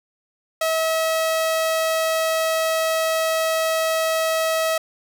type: tone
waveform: sawtooth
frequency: 644 Hz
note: E5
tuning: 41 cents flat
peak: -15 dBFS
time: 0.61-4.78 s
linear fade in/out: 5 ms
effects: none

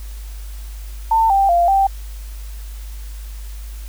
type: tone with pitch steps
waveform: sine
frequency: 897 / 786 / 692 / 782 Hz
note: A5 / G5 / F5 / G5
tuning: +33 / +4 / -16 / -4 cents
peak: -11 dBFS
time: 1.11-1.87 s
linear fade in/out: 5 ms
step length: 190 ms
effects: added 51 Hz sine -28 dBFS peak until 3.88 s + white hiss -44 dBFS RMS until 3.88 s

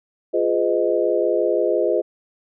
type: chord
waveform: sine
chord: F half-diminished seventh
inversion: none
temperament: equal with one note detuned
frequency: 349.2 / 415.3 / 506.3 / 622.3 Hz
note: F4 / Ab4 / Cb5 / Eb5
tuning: 0 / 0 / +43 / 0 cents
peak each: -22 dBFS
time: 0.33-2.02 s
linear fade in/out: 20 ms
effects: none

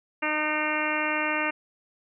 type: harmonic tone with a mistuned harmonic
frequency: 305.5 Hz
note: D#4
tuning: 32 cents flat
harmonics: 1 / 2 / 3 / 4 / 5 / 6 / 7 / 8 / 9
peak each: -33 / -33 / -33 / -33 / -33 / -33 / -33 / -33 / -33 dBFS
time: 0.22-1.51 s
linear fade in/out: 10 ms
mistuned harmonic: 8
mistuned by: -41 cents
effects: none

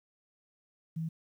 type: tone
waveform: sine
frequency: 162 Hz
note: E3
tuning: 30 cents flat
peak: -32 dBFS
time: 0.96-1.09 s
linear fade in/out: 10 ms
effects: 11-bit

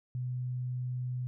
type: tone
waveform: sine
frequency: 125.4 Hz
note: B2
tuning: 27 cents sharp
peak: -32 dBFS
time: 0.15-1.27 s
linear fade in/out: 0 ms
effects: none

